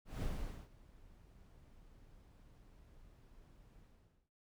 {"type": "noise with ADSR envelope", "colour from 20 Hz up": "brown", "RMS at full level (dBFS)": -38, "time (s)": [0.05, 4.3], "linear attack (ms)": 170, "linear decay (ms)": 460, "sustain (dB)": -23, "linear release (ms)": 500, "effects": []}